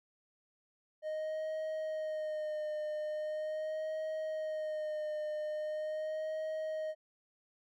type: tone with vibrato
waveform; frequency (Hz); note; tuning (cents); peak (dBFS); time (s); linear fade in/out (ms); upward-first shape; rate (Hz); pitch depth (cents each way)
triangle; 618; D#5; -12; -33; 1.02-6.95; 50; sine; 0.41; 28
effects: none